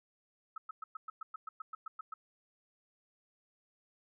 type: tone bursts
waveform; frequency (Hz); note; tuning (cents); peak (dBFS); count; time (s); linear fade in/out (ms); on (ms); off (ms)
sine; 1290; E6; -38; -39; 13; 0.56-2.14; 5; 20; 110
effects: none